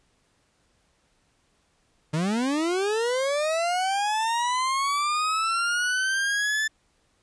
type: linear sweep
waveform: 40% pulse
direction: up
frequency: 146.83 to 1760 Hz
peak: -22 dBFS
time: 2.13-6.68 s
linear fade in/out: 10 ms
effects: pink hiss -67 dBFS RMS until 7.22 s + resampled to 22050 Hz